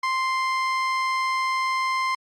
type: tone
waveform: 30% pulse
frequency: 1046.5 Hz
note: C6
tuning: in tune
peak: -19 dBFS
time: 0.03-2.15 s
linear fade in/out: 5 ms
effects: low-pass 5000 Hz 12 dB/octave + Opus 48 kbps